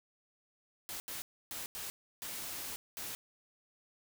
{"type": "noise bursts at uneven times", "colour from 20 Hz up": "white", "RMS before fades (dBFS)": -42, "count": 6, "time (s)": [[0.89, 1], [1.08, 1.22], [1.51, 1.66], [1.75, 1.9], [2.22, 2.76], [2.97, 3.15]], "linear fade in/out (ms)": 0, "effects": []}